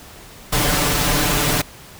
pink noise with comb filter, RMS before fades -18 dBFS, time 0.52-1.62 s, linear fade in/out 10 ms, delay 6.8 ms, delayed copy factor +0.8, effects pink hiss -41 dBFS RMS until 1.99 s

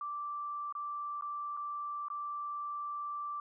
sine tone with dropouts, 1171 Hz, D6, 5 cents flat, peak -36 dBFS, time 0.01-3.4 s, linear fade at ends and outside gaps 2 ms, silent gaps 0.725-0.751 / 1.211-1.222 / 1.568-1.572 / 2.084-2.101 s, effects none

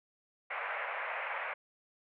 white band-pass noise, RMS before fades -38 dBFS, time 0.5-1.54 s, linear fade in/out 10 ms, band 520 to 2400 Hz, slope 48 dB/octave, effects none

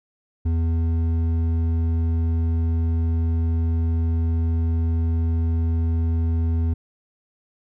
triangle tone with hard clipping, 82.41 Hz, E2, in tune, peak -20 dBFS, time 0.45-6.74 s, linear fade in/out 10 ms, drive 11 dB, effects none

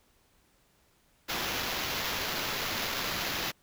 violet noise with sample-and-hold, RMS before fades -33 dBFS, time 1.28-3.52 s, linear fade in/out 20 ms, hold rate 8820 Hz, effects pink hiss -67 dBFS RMS until 3.62 s

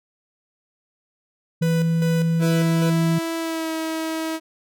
sine tone, 164.81 Hz, E3, in tune, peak -17 dBFS, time 1.61-3.19 s, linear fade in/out 10 ms
45% pulse tone with tremolo, 495.1 Hz, B4, 4 cents sharp, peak -25 dBFS, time 1.62-2.9 s, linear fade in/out 5 ms, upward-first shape square, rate 2.5 Hz, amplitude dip 65%
sawtooth tone with pitch glide, 329.6 to 321.1 Hz, E4 to E4, 0 to -45 cents, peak -20 dBFS, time 2.39-4.4 s, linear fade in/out 50 ms, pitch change -45 cents, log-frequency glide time 3.37-3.72 s
effects none

